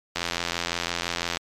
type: click train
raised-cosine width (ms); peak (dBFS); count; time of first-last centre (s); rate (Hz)
0.2; -8; 105; 0.16-1.371; 85.9
effects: MP3 96 kbps